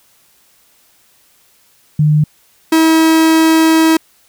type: tone pair in turn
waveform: sine / 45% pulse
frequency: 151.3 / 321.6 Hz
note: D#3 / E4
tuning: -48 / -43 cents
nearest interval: octave + minor second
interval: 1305 cents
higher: second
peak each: -7 dBFS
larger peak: neither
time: 1.99-2.24 / 2.72-3.97 s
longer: second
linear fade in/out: 5 ms
effects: white hiss -52 dBFS RMS until 4.28 s